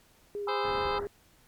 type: tone with vibrato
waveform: sine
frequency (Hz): 407.7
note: G#4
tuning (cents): -32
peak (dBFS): -32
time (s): 0.35-1.07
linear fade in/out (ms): 0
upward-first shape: triangle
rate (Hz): 7.1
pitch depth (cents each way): 20
type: chord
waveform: sine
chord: E major seventh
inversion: first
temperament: just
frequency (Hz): 824.1 / 988.9 / 1236.1 / 1318.5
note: G#5 / B5 / D#6 / E6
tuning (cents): -14 / +2 / -12 / 0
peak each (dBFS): -34 / -36 / -38 / -36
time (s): 0.47-1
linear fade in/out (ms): 5
type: harmonic tone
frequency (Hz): 520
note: C5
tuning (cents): -11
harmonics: 1 / 2 / 3 / 4 / 5 / 6 / 7 / 8 / 9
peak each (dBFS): -37 / -40 / -42 / -43 / -44 / -45 / -45 / -46 / -47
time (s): 0.48-0.99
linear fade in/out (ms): 10
type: low-pass noise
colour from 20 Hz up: pink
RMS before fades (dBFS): -42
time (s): 0.63-1.07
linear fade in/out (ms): 20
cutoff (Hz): 1900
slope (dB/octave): 96
effects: pink hiss -62 dBFS RMS until 1.47 s + MP3 96 kbps